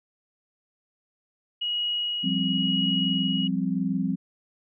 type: tone with tremolo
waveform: sine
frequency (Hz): 2900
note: F#7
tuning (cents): -35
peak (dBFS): -24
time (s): 1.61-3.48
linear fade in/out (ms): 10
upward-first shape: sine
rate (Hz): 1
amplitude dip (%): 35
type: chord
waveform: sine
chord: F suspended second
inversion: none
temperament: equal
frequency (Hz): 174.61 / 196 / 261.6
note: F3 / G3 / C4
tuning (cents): 0 / 0 / 0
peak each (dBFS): -28 / -27 / -28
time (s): 2.23-4.16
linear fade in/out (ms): 20
effects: none